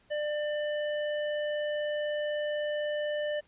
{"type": "tone", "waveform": "square", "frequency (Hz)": 596, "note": "D5", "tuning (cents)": 25, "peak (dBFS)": -30, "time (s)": [0.1, 3.41], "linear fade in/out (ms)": 20, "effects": ["pink hiss -65 dBFS RMS until 3.47 s", "resampled to 8000 Hz"]}